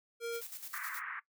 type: tone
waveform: square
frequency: 466.2 Hz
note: A#4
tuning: in tune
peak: -36 dBFS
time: 0.2-0.42 s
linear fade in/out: 50 ms
type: noise with tremolo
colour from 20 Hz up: blue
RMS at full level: -44 dBFS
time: 0.31-1.02 s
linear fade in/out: 50 ms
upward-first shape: square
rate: 9.5 Hz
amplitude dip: 60%
type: band-pass noise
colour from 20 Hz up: white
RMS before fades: -42 dBFS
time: 0.73-1.2 s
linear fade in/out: 10 ms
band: 1100 to 2000 Hz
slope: 48 dB/octave
effects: noise-tail reverb RT60 0.1 s tail -17 dB re dry